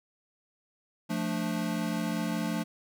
square chord, D minor, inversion first, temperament equal, 174.61 / 220 / 293.7 Hz, F3 / A3 / D4, 0 / 0 / 0 cents, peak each -34 / -33 / -36 dBFS, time 1.09-2.64 s, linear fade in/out 20 ms, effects none

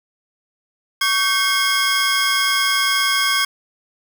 square tone cluster, 1126 / 1549 / 2164 / 3256 / 5110 Hz, C#6 / G6 / C#7 / G#7 / D#8, +27 / -21 / -42 / -35 / +45 cents, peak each -23 dBFS, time 1.01-3.45 s, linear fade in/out 5 ms, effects none

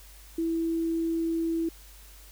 sine tone, 329.6 Hz, E4, in tune, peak -25 dBFS, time 0.38-1.69 s, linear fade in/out 5 ms, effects added 50 Hz sine -49 dBFS peak until 2.31 s + white hiss -53 dBFS RMS until 2.31 s

